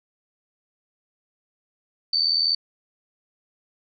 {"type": "tone with amplitude modulation", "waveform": "sine", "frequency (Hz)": 4558, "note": "C#8", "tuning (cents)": 47, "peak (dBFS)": -15, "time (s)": [2.13, 2.55], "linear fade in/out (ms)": 5, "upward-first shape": "sine", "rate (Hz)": 80.2, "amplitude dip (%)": 75, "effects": []}